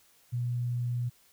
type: tone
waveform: sine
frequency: 121.5 Hz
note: B2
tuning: 28 cents flat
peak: -28 dBFS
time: 0.32-1.1 s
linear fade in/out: 20 ms
effects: white hiss -63 dBFS RMS until 1.32 s